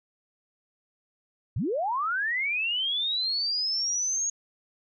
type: linear sweep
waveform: sine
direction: up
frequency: 77.6 to 6650 Hz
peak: -25 dBFS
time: 1.56-4.3 s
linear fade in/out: 5 ms
effects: none